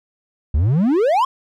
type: exponential sweep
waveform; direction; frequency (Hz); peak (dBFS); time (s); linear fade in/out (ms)
triangle; up; 65.9 to 1102; -11; 0.54-1.25; 5
effects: none